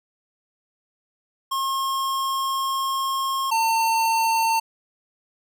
square tone pair in turn, 1076 / 902.7 Hz, C6 / A5, +48 / +44 cents, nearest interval minor third, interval 304 cents, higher first, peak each -23 / -19 dBFS, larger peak second, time 1.51-3.51 / 3.51-4.6 s, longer first, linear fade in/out 10 ms, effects none

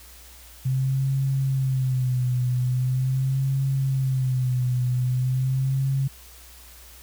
sine tone with vibrato, 130 Hz, C3, 11 cents flat, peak -20 dBFS, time 0.65-6.08 s, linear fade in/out 10 ms, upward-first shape sine, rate 0.42 Hz, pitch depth 70 cents each way, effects added 60 Hz sine -48 dBFS peak until 7.02 s + white hiss -48 dBFS RMS until 7.02 s

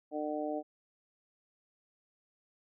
harmonic tone, 150.9 Hz, D3, 47 cents sharp, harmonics 2 / 3 / 4 / 5, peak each -37 / -41 / -37 / -40 dBFS, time 0.11-0.63 s, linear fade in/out 50 ms, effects none

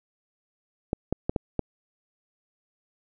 clicks, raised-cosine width 2 ms, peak -11 dBFS, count 5, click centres 0.931 / 1.126 / 1.295 / 1.362 / 1.593 s, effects none

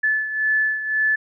sine beating tone pair, 1735 / 1736.9 Hz, A6 / A6, -25 / -23 cents, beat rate 1.9 Hz, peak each -19 / -25 dBFS, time 0.03-1.16 s, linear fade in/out 10 ms, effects none

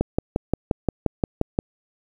click train, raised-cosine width 2 ms, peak -6 dBFS, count 10, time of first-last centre 0.01-1.589 s, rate 5.7 Hz, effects 8-bit

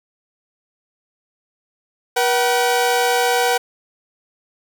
sawtooth tone pair together, 481.8 / 760 Hz, B4 / F#5, -43 / +46 cents, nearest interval minor sixth, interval 789 cents, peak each -14 dBFS, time 2.16-3.58 s, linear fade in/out 10 ms, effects none

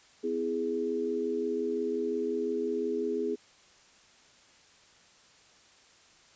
sine chord, E major, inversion second, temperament equal with one note detuned, 252.7 / 329.6 / 415.3 Hz, B3 / E4 / G#4, +40 / 0 / 0 cents, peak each -35 / -35 / -30 dBFS, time 0.23-3.36 s, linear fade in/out 20 ms, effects white hiss -59 dBFS RMS until 6.35 s + resampled to 16000 Hz

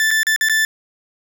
40% pulse tone with dropouts, 1760 Hz, A6, in tune, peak -13 dBFS, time 0-0.65 s, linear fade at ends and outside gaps 1 ms, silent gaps 0.107-0.112 / 0.232-0.268 / 0.362-0.41 / 0.487-0.496 s, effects none

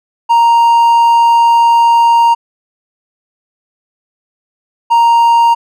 triangle tone pair in turn, 932.3 / 932.3 Hz, A#5 / A#5, 0 / 0 cents, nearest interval unison, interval 0 cents, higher neither, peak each -3 dBFS, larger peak neither, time 0.29-2.35 / 4.9-5.55 s, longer first, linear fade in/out 20 ms, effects none

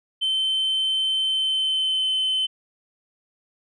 sine tone with pitch glide, 3085 to 3060 Hz, G7 to G7, -28 to -42 cents, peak -18 dBFS, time 0.21-2.47 s, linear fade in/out 20 ms, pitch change -14 cents, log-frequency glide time 1.25-2.07 s, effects tanh soft clip ceiling -18 dBFS

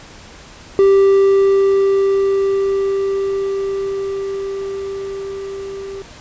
triangle tone with level ramp, 392 Hz, G4, in tune, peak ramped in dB -5 to -24 dBFS, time 0.79-6.02 s, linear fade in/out 0 ms, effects pink hiss -39 dBFS RMS until 6.2 s + resampled to 16000 Hz

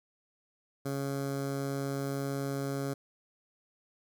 15% pulse tone with notch filter, 138.4 Hz, C#3, 2 cents flat, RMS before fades -34 dBFS, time 0.85-2.94 s, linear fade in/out 10 ms, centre 2700 Hz, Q 0.87, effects none

